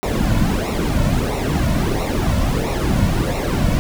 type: noise with flanger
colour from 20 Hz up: brown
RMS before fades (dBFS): -18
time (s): 0.03-3.79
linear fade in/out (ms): 0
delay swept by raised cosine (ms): 0.62 to 2.52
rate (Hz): 1.5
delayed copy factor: -0.7
effects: none